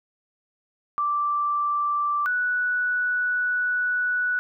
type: tone pair in turn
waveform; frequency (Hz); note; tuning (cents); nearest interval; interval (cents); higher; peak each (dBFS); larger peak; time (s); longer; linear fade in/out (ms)
sine; 1172 / 1476.6; D6 / F#6; -4 / -4; major third; 400; second; -21; neither; 0.98-2.26 / 2.26-4.39; second; 0
effects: none

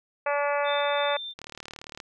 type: harmonic tone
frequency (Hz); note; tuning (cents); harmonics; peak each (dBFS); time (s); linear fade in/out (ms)
287.6; D4; -36; 2 / 3 / 4 / 5 / 6 / 7 / 8 / 9; -26 / -30 / -32 / -34 / -36 / -37 / -38 / -39; 0.26-1.17; 5
type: tone with tremolo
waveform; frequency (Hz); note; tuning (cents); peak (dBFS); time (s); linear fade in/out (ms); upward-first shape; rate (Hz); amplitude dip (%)
sine; 3578; A7; +28; -31; 0.64-1.34; 50; square; 3; 25
type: click train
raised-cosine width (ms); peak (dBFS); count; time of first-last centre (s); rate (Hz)
0.2; -22; 24; 1.39-2.002; 37.6
effects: none

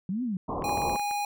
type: linear two-way sweep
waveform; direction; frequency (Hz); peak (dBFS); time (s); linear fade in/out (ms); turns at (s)
sine; up then down; 174.61 to 260.9 to 174.61; -27; 0.09-0.37; 2; 0.23
type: low-pass noise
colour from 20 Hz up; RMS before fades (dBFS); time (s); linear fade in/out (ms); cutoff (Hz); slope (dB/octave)
white; -32; 0.48-0.97; 10; 1100; 96
type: clicks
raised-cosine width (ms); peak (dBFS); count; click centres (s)
0.5; -27; 8; 0.622 / 0.694 / 0.775 / 0.819 / 0.896 / 0.959 / 0.996 / 1.111
type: tone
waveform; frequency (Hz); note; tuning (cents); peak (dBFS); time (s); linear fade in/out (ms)
square; 821; G#5; -20; -28; 0.64-1.25; 2
effects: none

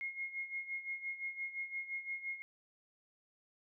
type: tone with tremolo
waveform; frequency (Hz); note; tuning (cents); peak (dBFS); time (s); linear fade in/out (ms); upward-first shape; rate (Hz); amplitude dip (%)
sine; 2151; C7; +47; -36; 0.01-2.42; 0; sine; 5.8; 75
effects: none

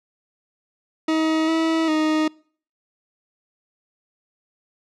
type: tone with pitch steps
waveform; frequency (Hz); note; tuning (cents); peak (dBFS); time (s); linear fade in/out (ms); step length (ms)
40% pulse; 317.5 / 324 / 310.7; D#4 / E4 / D#4; +35 / -30 / -2; -17; 1.08-2.28; 5; 400
effects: noise-tail reverb RT60 0.5 s tail -26 dB re dry + low-pass 5000 Hz 12 dB/octave

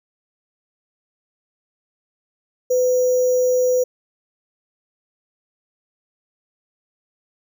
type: tone with sample-and-hold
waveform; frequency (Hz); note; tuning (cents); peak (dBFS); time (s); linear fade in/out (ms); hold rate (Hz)
sine; 503; B4; +32; -14; 2.7-3.84; 10; 6300
effects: none

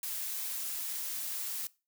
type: noise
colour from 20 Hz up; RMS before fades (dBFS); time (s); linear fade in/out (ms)
blue; -37; 0.03-1.67; 2
effects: noise-tail reverb RT60 0.3 s tail -21 dB re dry

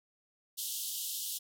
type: band-pass noise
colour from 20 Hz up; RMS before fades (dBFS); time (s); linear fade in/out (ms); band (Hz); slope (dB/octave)
white; -38; 0.57-1.39; 20; 2900 to 16000; 96
effects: none

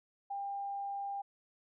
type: tone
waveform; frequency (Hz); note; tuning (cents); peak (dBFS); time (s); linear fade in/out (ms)
sine; 798; G5; +31; -36; 0.3-1.22; 10
effects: none

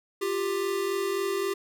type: tone pair together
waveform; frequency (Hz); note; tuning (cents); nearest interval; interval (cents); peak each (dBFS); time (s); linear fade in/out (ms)
square; 351.7 / 395.4; F4 / G4; +12 / +15; major second; 203; -33 / -28; 0.21-1.54; 10
effects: none

